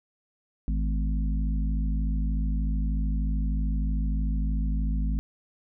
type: harmonic tone with a mistuned harmonic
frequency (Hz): 53.2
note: G#1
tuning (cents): +42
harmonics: 1 / 3 / 4 / 5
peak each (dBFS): -24 / -34 / -36 / -38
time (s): 0.68-5.19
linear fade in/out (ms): 0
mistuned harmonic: 5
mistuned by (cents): -66
effects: none